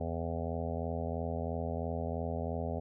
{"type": "harmonic tone", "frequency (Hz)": 83, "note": "E2", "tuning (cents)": 12, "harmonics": [1, 2, 3, 5, 6, 7, 8, 9, 10], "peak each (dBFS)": [-37, -41, -41, -43, -43, -43, -43, -45, -54], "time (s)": [0, 2.8], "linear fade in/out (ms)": 10, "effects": []}